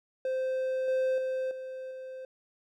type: tone with level steps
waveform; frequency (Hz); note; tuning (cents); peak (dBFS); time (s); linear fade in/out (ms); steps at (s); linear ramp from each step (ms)
triangle; 520; C5; -11; -26 / -23 / -27 / -35 / -37; 0.25-2.25; 2; 0.88 / 1.18 / 1.51 / 1.91; 2
effects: none